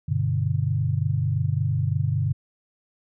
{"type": "chord", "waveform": "sine", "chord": "G major", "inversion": "none", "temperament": "equal", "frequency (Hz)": [98, 123.47, 146.83], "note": ["G2", "B2", "D3"], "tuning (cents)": [0, 0, 0], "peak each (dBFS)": -25, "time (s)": [0.08, 2.33], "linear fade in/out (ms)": 10, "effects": []}